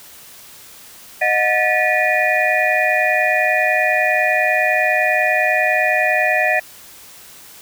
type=tone cluster; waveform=sine; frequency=619 / 729 / 1755 / 1940 / 2442 Hz; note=D#5 / F#5 / A6 / B6 / D#7; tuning=-9 / -26 / -5 / -31 / -33 cents; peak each=-20 dBFS; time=1.21-6.6 s; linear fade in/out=10 ms; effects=white hiss -41 dBFS RMS until 7.61 s